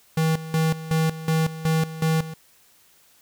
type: tone with tremolo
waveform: square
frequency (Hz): 160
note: D#3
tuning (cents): +49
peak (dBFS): -19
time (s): 0.17-2.34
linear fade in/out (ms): 5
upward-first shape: square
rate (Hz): 2.7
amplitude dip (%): 80
effects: white hiss -57 dBFS RMS until 3.21 s